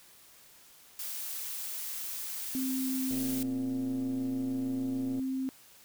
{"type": "noise", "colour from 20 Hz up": "blue", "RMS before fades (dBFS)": -38, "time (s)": [0.99, 3.43], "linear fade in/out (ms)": 2}
{"type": "tone with pitch glide", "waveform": "sine", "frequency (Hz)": [261.6, 263.3], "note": ["C4", "C4"], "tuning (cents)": [0, 11], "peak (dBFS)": -30, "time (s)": [2.55, 5.49], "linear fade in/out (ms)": 0, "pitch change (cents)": 11, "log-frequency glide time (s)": [3.19, 5.29]}
{"type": "click train", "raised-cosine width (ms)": 2, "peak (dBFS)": -32, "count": 247, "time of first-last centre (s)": [3.11, 5.195], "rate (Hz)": 118}
{"effects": ["white hiss -57 dBFS RMS until 5.84 s"]}